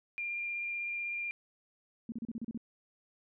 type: tone with vibrato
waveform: sine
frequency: 2396 Hz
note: D7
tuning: 34 cents sharp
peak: -34 dBFS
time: 0.18-1.31 s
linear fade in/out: 0 ms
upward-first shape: sine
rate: 16 Hz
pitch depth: 9 cents each way
type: tone bursts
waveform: sine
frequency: 229.1 Hz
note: A#3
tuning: 30 cents flat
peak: -35 dBFS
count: 8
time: 2.09-2.576 s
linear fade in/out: 2 ms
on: 31 ms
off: 34 ms
effects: none